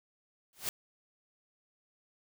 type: noise with exponential growth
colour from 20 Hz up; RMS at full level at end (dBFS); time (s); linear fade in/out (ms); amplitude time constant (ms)
white; -30; 0.53-0.69; 1; 33
effects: none